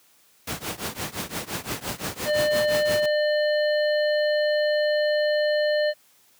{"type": "noise with tremolo", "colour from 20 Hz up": "pink", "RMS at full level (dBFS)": -27, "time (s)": [0.47, 3.06], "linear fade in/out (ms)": 5, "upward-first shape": "triangle", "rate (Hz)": 5.8, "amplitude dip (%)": 95}
{"type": "harmonic tone", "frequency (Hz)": 600, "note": "D5", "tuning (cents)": 37, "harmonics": [1, 3, 5, 7], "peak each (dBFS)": [-20, -29, -36, -33], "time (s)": [2.25, 5.94], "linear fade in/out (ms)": 50}
{"effects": ["white hiss -59 dBFS RMS until 6.39 s", "high-pass 100 Hz 12 dB/octave"]}